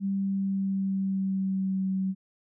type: tone with pitch glide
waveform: sine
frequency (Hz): 195.9 to 190.32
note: G3 to F#3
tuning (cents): -1 to +49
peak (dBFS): -25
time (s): 0-2.15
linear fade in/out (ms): 50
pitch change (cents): -50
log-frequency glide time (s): 0.11-1.88
effects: none